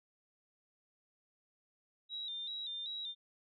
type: tone with vibrato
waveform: sine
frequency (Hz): 3729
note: A#7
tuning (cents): 0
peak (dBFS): -39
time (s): 2.09-3.15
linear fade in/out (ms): 50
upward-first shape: square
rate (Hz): 2.6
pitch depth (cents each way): 61
effects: none

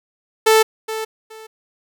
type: tone with echo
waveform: sawtooth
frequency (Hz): 440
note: A4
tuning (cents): 0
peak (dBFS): -6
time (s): 0.46-0.63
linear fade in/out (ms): 10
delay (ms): 420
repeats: 2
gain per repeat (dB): -13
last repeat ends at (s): 1.47
effects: none

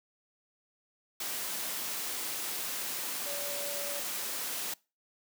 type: tone in noise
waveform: sine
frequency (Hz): 573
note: D5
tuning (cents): -43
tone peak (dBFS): -40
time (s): 3.26-4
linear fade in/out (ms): 5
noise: white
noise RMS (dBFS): -36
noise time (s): 1.2-4.74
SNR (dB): -7
effects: noise-tail reverb RT60 0.3 s tail -24 dB re dry + high-pass 200 Hz 12 dB/octave

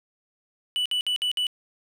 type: tone bursts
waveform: triangle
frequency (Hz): 2966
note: F#7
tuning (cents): +4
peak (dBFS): -21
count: 5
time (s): 0.76-1.468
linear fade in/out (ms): 0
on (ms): 96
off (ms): 57
effects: none

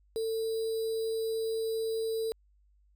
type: tone with sample-and-hold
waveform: sine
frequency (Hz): 447.8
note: A4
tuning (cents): +30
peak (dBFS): -29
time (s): 0.16-2.32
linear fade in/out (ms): 0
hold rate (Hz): 4410
effects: added 50 Hz sine -62 dBFS peak until 2.95 s

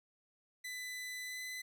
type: tone with pitch glide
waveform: sawtooth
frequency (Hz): 2000 to 2013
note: B6 to B6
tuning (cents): +21 to +33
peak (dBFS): -38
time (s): 0.64-1.62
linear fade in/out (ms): 10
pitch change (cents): +12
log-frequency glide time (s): 1.25-1.42
effects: none

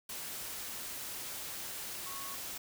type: tone in noise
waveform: sine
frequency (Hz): 1102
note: C#6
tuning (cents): -11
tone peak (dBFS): -46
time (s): 2.06-2.35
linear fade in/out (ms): 5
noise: white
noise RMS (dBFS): -42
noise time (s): 0.09-2.58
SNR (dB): -7
effects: none

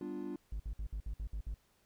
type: chord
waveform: triangle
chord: G dominant seventh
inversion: none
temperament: equal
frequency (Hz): 196 / 246.9 / 293.7 / 349.2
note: G3 / B3 / D4 / F4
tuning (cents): 0 / 0 / 0 / 0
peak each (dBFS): -44 / -44 / -40 / -41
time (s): 0.01-0.36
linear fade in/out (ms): 2
type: tone bursts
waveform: triangle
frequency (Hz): 52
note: G#1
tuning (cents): +3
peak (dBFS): -34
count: 8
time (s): 0.52-1.544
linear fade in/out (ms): 5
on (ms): 79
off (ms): 56
effects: tanh soft clip ceiling -28 dBFS + pink hiss -72 dBFS RMS until 1.85 s

